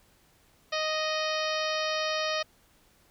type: harmonic tone with a mistuned harmonic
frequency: 622.3 Hz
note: D#5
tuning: in tune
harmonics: 1 / 2 / 3 / 4 / 5 / 6 / 7 / 8 / 9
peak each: -31 / -34 / -36 / -37 / -38 / -39 / -39 / -40 / -41 dBFS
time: 0.72-2.43 s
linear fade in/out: 10 ms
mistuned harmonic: 5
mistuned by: -23 cents
effects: pink hiss -63 dBFS RMS until 3.1 s